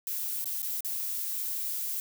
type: noise with dropouts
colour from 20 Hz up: violet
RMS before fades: -33 dBFS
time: 0.07-2 s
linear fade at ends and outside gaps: 1 ms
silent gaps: 0.443-0.457 / 0.62-0.628 / 0.807-0.847 s
effects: none